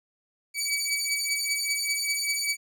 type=beating tone pair; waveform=15% pulse; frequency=2279 / 2284.1 Hz; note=C#7 / D7; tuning=+47 / -49 cents; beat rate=5.1 Hz; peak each=-22 dBFS; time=0.54-2.57 s; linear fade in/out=50 ms; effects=none